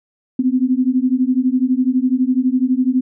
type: beating tone pair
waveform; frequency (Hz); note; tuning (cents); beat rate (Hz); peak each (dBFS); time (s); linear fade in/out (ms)
sine; 249.9 / 261.9; B3 / C4; +21 / +2; 12; -16; 0.39-3.01; 5
effects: none